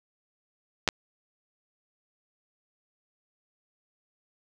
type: clicks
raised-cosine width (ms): 0.2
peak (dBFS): -6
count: 2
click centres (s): 0.877 / 0.888
effects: none